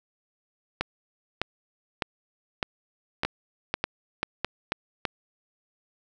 two click trains, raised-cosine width 0.3 ms, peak -9 / -9 dBFS, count 8 / 4, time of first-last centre 0.81-5.052 / 3.25-4.721 s, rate 1.65 / 2.04 Hz, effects none

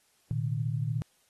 sine tone cluster, 115.8 / 129.4 / 152.4 Hz, A#2 / C3 / D#3, -11 / -19 / -36 cents, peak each -30 / -37 / -32 dBFS, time 0.31-1.02 s, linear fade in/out 0 ms, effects white hiss -68 dBFS RMS until 1.29 s + AAC 32 kbps

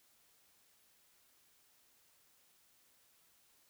silence, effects white hiss -70 dBFS RMS until 3.69 s

